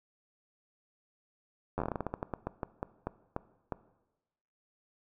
slowing click train, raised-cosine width 1 ms, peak -19 dBFS, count 20, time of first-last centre 1.78-3.723 s, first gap 10 ms, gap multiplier 1.22, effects noise-tail reverb RT60 1.0 s tail -18 dB re dry

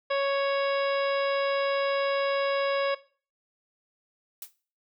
harmonic tone, 554.4 Hz, C#5, in tune, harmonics 1 / 2 / 3 / 4 / 5 / 6 / 7 / 9, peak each -25 / -31 / -35 / -37 / -39 / -41 / -42 / -44 dBFS, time 0.1-2.95 s, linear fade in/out 10 ms
blue noise with exponential decay, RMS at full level -34 dBFS, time 4.42-4.53 s, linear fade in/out 2 ms, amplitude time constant 22 ms
effects noise-tail reverb RT60 0.4 s tail -18 dB re dry

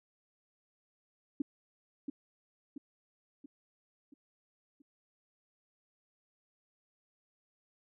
sine tone with echo, 283.1 Hz, C#4, 37 cents sharp, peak -28 dBFS, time 1.4-1.42 s, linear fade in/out 5 ms, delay 680 ms, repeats 5, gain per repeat -6 dB, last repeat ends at 4.82 s, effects none

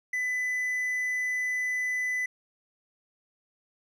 triangle tone, 2000 Hz, B6, 21 cents sharp, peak -25 dBFS, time 0.13-2.26 s, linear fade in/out 5 ms, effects none

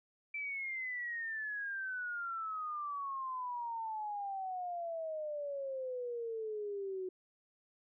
sine exponential sweep, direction down, 2338 to 366.9 Hz, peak -37 dBFS, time 0.34-7.09 s, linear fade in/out 5 ms, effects none

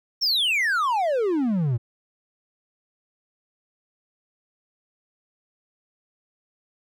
triangle exponential sweep, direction down, 5630 to 110 Hz, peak -18 dBFS, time 0.21-1.78 s, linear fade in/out 20 ms, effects none

